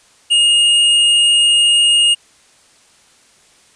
sine tone with tanh clipping, 2849 Hz, F7, 34 cents sharp, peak -10 dBFS, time 0.3-2.15 s, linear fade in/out 20 ms, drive 16 dB, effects white hiss -50 dBFS RMS until 3.75 s + resampled to 22050 Hz

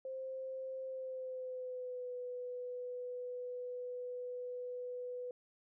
sine tone with pitch glide, 525 to 495.5 Hz, C5 to B4, +6 to +6 cents, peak -40 dBFS, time 0.05-5.31 s, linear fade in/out 2 ms, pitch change -100 cents, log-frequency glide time 0.86-2.13 s, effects none

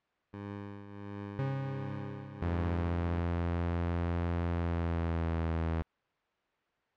15% pulse tone with tremolo, 101 Hz, G#2, 48 cents flat, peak -32 dBFS, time 0.33-3.2 s, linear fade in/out 10 ms, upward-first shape triangle, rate 1.4 Hz, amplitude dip 65%
40% pulse tone with exponential decay, 135.6 Hz, C#3, 38 cents flat, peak -29 dBFS, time 1.39-3.69 s, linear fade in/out 0 ms, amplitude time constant 500 ms
sawtooth tone with pitch glide, 85.8 to 82.02 Hz, F2 to E2, -30 to -8 cents, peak -26 dBFS, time 2.42-5.82 s, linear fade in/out 0 ms, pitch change -78 cents, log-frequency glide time 4.47-5.47 s
effects white hiss -74 dBFS RMS until 6.96 s + low-pass 2000 Hz 12 dB/octave

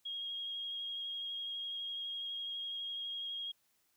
sine tone with vibrato, 3269 Hz, G#7, 28 cents flat, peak -38 dBFS, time 0.05-3.52 s, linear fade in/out 10 ms, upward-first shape triangle, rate 12 Hz, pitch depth 18 cents each way, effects white hiss -75 dBFS RMS until 3.96 s

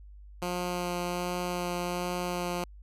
10% pulse tone with vibrato, 177.3 Hz, F3, 26 cents sharp, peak -22 dBFS, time 0.42-2.64 s, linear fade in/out 2 ms, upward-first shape sine, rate 1.3 Hz, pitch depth 10 cents each way, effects added 50 Hz sine -46 dBFS peak until 2.82 s + resampled to 32000 Hz

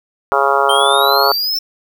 harmonic tone, 138.59 Hz, C#3, in tune, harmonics 3 / 4 / 5 / 6 / 7 / 8 / 9 / 10, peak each -19 / -19 / -19 / -19 / -19 / -19 / -19 / -19 dBFS, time 0.32-1.32 s, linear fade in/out 0 ms
square exponential sweep, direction up, 3119 to 5390 Hz, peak -16 dBFS, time 0.69-1.59 s, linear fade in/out 5 ms
effects 7-bit

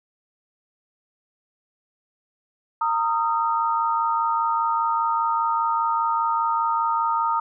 sine tone cluster, 920 / 1245 / 1350 Hz, A#5 / D#6 / E6, -23 / +1 / +41 cents, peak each -22 / -23 / -31 dBFS, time 2.81-7.4 s, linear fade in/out 5 ms, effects none

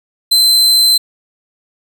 40% pulse tone, 4077 Hz, C8, 46 cents flat, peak -6 dBFS, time 0.31-0.98 s, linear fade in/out 10 ms, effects none

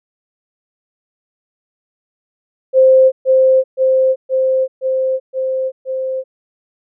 sine tone with echo, 523.3 Hz, C5, in tune, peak -5 dBFS, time 2.73-3.12 s, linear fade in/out 50 ms, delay 520 ms, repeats 6, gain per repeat -2 dB, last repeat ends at 6.24 s, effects none

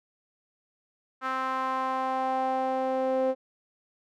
sawtooth tone with band-pass filter sweep, 261.6 Hz, C4, in tune, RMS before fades -28 dBFS, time 1.21-3.35 s, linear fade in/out 50 ms, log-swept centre 1300 to 530 Hz, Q 3.4, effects none

